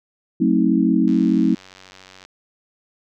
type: chord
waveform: sine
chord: F# diminished seventh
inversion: none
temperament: just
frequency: 185 / 222 / 266.4 / 319.7 Hz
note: F#3 / A3 / C4 / Eb4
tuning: 0 / +16 / +31 / +47 cents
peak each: -20 / -19 / -19 / -19 dBFS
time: 0.4-1.55 s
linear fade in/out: 10 ms
type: click train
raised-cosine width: 0.2 ms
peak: -25 dBFS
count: 111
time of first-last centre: 1.08-2.25 s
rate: 94 Hz
effects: none